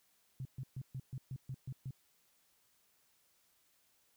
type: tone bursts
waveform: sine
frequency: 130.81 Hz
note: C3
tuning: in tune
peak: -39 dBFS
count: 9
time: 0.4-1.908 s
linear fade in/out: 2 ms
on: 52 ms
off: 130 ms
effects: white hiss -73 dBFS RMS until 4.16 s